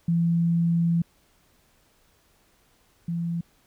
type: tone pair in turn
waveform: sine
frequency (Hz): 168.7 / 169.37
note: E3 / E3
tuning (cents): +40 / +47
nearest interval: unison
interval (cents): 7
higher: second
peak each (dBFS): -19 / -25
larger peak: first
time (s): 0.08-1.02 / 3.08-3.41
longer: first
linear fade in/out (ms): 5
effects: pink hiss -63 dBFS RMS until 3.66 s